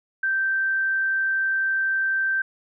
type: tone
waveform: sine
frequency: 1562 Hz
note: G6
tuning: 7 cents flat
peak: -20 dBFS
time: 0.23-2.42 s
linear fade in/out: 5 ms
effects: none